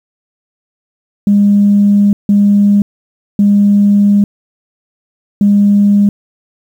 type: tone bursts at uneven times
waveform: sine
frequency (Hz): 203.2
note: G#3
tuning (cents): -38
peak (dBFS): -4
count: 4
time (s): 1.27-2.13 / 2.29-2.82 / 3.39-4.24 / 5.41-6.09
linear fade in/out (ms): 2
effects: tanh soft clip ceiling 0 dBFS + 7-bit